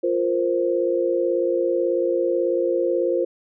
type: chord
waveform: sine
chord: F suspended fourth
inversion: none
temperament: just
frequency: 349.2 / 465.6 / 523.8 Hz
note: F4 / Bb4 / C5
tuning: 0 / -2 / +2 cents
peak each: -22 / -25 / -22 dBFS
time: 0.03-3.25 s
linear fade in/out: 10 ms
effects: none